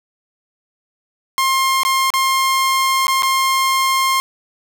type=tone with dropouts; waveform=sawtooth; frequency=1063 Hz; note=C6; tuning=27 cents sharp; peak=-10 dBFS; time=1.38-4.2 s; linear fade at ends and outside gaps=0 ms; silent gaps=1.833-1.85 / 2.103-2.138 / 3.069-3.081 / 3.223-3.231 s; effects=none